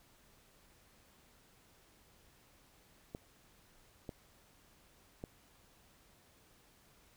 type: clicks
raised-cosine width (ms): 2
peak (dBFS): -29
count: 3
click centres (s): 3.149 / 4.092 / 5.239
effects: pink hiss -66 dBFS RMS until 7.16 s